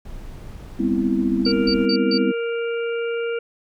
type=noise; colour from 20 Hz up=brown; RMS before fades=-36 dBFS; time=0.05-1.86 s; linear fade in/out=5 ms
type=chord; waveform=sine; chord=C major seventh; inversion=second; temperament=equal with one note detuned; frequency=199.77 / 246.9 / 261.6 / 329.6 Hz; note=G3 / B3 / C4 / E4; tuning=+33 / 0 / 0 / 0 cents; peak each=-23 dBFS; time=0.79-2.32 s; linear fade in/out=10 ms
type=tone bursts; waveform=sine; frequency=4606 Hz; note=D8; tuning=34 cents flat; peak=-21 dBFS; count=4; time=1.45-2.18 s; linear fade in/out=5 ms; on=70 ms; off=150 ms
type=harmonic tone; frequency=466.2 Hz; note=A#4; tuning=in tune; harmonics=1 / 3 / 5 / 6; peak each=-22 / -32 / -36 / -38 dBFS; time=1.46-3.39 s; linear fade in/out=5 ms
effects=none